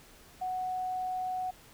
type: tone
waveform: sine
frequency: 740 Hz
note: F#5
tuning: in tune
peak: -31 dBFS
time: 0.41-1.51 s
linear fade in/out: 10 ms
effects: pink hiss -56 dBFS RMS until 1.73 s